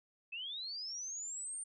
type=linear sweep; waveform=sine; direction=up; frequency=2553 to 9010 Hz; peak=-40 dBFS; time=0.32-1.64 s; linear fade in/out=10 ms; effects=none